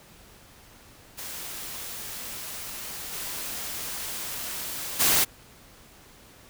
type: noise with level steps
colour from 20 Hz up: white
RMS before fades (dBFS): -37 / -34 / -21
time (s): 1.17-5.25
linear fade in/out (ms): 20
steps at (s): 3.12 / 4.99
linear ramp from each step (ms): 20
effects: pink hiss -52 dBFS RMS until 6.49 s